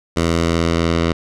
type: tone with low-pass filter sweep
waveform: 10% pulse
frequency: 83.6 Hz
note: E2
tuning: 25 cents sharp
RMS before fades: -17 dBFS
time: 0.16-1.13 s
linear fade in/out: 10 ms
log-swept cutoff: 8000 to 4400 Hz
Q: 0.91
effects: none